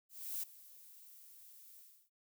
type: noise with ADSR envelope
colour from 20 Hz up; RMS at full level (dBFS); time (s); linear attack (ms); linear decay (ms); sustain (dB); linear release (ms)
violet; -39; 0.09-2.1; 340; 8; -19; 310
effects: none